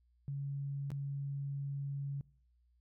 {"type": "tone with dropouts", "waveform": "sine", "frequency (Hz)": 139.9, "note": "C#3", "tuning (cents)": 16, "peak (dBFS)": -36, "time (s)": [0.28, 2.21], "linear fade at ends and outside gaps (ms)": 0, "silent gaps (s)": [0.904, 0.917], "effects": ["noise-tail reverb RT60 0.6 s tail -23 dB re dry", "added 60 Hz sine -68 dBFS peak until 2.8 s"]}